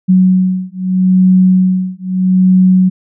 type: beating tone pair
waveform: sine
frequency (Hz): 185 / 185.79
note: F#3 / F#3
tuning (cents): 0 / +7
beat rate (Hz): 0.79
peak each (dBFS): -10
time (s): 0.08-2.9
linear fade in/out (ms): 20
effects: none